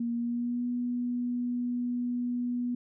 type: tone with pitch glide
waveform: sine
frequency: 235.3 to 244 Hz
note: A#3 to B3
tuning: +16 to -21 cents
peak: -28 dBFS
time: 0-2.75 s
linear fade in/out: 5 ms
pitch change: +63 cents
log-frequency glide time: 0.13-0.66 s
effects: none